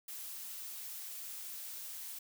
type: noise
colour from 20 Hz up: blue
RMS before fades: -45 dBFS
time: 0.08-2.19 s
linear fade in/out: 5 ms
effects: none